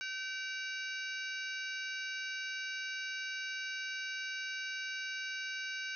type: harmonic tone with a mistuned harmonic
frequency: 769 Hz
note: G5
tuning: 33 cents flat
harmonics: 2 / 3 / 4 / 5 / 6 / 7 / 8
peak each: -40 / -44 / -46 / -48 / -50 / -51 / -52 dBFS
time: 0.01-5.95 s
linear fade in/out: 0 ms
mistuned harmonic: 4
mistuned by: -150 cents
effects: none